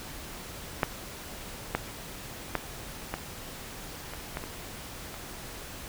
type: clicks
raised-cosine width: 0.5 ms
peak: -8 / -10 / -11 / -15 / -24 / -17 / -24 / -27 dBFS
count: 8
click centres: 0.832 / 1.75 / 2.553 / 3.14 / 4.136 / 4.371 / 4.439 / 5.142 s
effects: pink hiss -42 dBFS RMS until 5.88 s